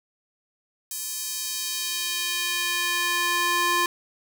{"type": "tone with high-pass filter sweep", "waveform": "square", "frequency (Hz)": 349.2, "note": "F4", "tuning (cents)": 0, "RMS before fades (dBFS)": -26, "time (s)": [0.91, 3.86], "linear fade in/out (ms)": 2, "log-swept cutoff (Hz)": [7600, 900], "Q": 1, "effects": []}